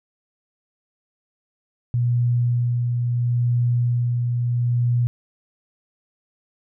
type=tone with tremolo; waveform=sine; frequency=120.9 Hz; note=B2; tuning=36 cents flat; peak=-16 dBFS; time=1.94-5.07 s; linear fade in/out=0 ms; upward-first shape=sine; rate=0.74 Hz; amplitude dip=30%; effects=none